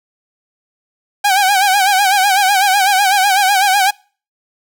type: tone with vibrato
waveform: sawtooth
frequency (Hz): 784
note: G5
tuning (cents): 0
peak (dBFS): -6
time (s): 1.24-3.91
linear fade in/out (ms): 10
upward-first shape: sine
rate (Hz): 8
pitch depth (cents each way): 95
effects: noise-tail reverb RT60 0.4 s tail -26 dB re dry